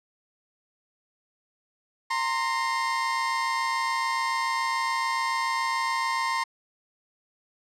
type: tone pair together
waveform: 30% pulse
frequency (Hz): 924 / 1051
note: A#5 / C6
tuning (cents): -16 / +7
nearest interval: major second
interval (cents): 223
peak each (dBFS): -26 / -24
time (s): 2.1-6.44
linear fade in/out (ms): 10
effects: low-pass 7000 Hz 12 dB/octave